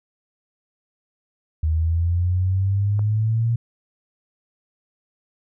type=exponential sweep; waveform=sine; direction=up; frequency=77.78 to 117.7 Hz; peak=-17 dBFS; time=1.63-3.56 s; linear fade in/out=5 ms
type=click; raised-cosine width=1 ms; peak=-23 dBFS; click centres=2.993 s
effects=none